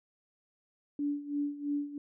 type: tone with tremolo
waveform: sine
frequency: 289 Hz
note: D4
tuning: 28 cents flat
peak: -28 dBFS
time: 0.99-1.98 s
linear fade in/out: 2 ms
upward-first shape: sine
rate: 3 Hz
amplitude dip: 80%
effects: none